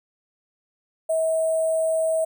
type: tone with sample-and-hold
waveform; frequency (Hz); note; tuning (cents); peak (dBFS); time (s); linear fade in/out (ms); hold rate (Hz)
sine; 645; E5; -38; -19; 1.09-2.25; 10; 8820
effects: none